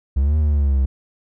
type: exponential two-way sweep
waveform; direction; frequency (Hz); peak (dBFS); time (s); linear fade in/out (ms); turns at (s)
triangle; up then down; 65.41 to 77.5 to 65.41; -12; 0.16-0.86; 10; 0.37
effects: none